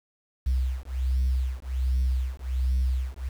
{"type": "beating tone pair", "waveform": "sine", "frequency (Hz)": [63.6, 64.9], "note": ["C2", "C2"], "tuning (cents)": [-48, -13], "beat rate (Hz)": 1.3, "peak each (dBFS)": -25, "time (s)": [0.46, 3.29], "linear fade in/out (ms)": 10, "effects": ["tanh soft clip ceiling -18 dBFS", "8-bit"]}